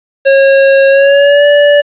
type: tone with pitch glide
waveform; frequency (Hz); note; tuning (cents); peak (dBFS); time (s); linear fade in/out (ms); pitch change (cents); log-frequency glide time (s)
square; 545 to 580.8; C#5 to D5; -29 to -19; -4; 0.25-1.82; 20; +110; 0.89-1.45
effects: resampled to 8000 Hz + 7-bit